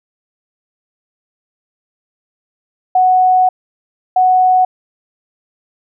sine tone bursts at uneven times, 740 Hz, F#5, in tune, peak -7 dBFS, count 2, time 2.95-3.49 / 4.16-4.65 s, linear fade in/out 5 ms, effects none

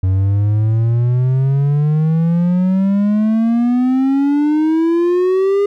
triangle exponential sweep, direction up, 92.5 to 407.9 Hz, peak -9 dBFS, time 0.03-5.66 s, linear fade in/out 5 ms, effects none

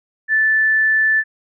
sine tone, 1755 Hz, A6, 5 cents flat, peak -12 dBFS, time 0.28-1.24 s, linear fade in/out 50 ms, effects none

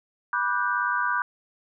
sine chord, G major seventh, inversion first, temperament just, 980 / 1176 / 1470 / 1568 Hz, B5 / D6 / F#6 / G6, -14 / +2 / -12 / 0 cents, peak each -28 dBFS, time 0.33-1.22 s, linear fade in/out 2 ms, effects none

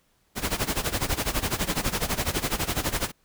pink noise with tremolo, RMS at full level -24 dBFS, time 0.35-3.12 s, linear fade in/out 50 ms, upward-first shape sine, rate 12 Hz, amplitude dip 85%, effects pink hiss -67 dBFS RMS until 3.24 s

